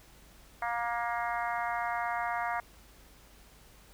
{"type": "harmonic tone", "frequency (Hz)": 236, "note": "A#3", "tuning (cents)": 22, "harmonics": [3, 4, 5, 6, 7, 8, 9], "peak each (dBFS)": [-34, -36, -38, -40, -41, -42, -43], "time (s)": [0.62, 2.6], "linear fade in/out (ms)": 2, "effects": ["added 50 Hz sine -58 dBFS peak until 3.93 s", "pink hiss -58 dBFS RMS until 3.93 s"]}